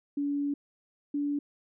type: tone pair in turn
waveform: sine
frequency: 285.7 / 288.4 Hz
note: D4 / D4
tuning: -48 / -31 cents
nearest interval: unison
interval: 17 cents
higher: second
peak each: -27 dBFS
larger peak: neither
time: 0.17-0.54 / 1.14-1.39 s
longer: first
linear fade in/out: 5 ms
effects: none